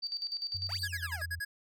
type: tone with tremolo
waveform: sine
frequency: 4626 Hz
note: D8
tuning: 27 cents flat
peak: -32 dBFS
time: 0.02-0.86 s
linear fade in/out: 20 ms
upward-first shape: square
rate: 10 Hz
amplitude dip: 70%
type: tone with pitch glide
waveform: sine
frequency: 93.5 to 83.78 Hz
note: F#2 to E2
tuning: +19 to +29 cents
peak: -39 dBFS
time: 0.54-1.4 s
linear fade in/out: 10 ms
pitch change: -190 cents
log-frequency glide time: 0.75-1.09 s
type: exponential two-way sweep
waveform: 20% pulse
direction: up then down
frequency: 590 to 4608 to 590 Hz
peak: -38 dBFS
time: 0.69-1.22 s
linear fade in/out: 2 ms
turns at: 0.8 s
type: tone bursts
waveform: square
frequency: 1661.2 Hz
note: G#6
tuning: in tune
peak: -34 dBFS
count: 7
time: 0.83-1.45 s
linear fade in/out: 10 ms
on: 50 ms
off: 45 ms
effects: none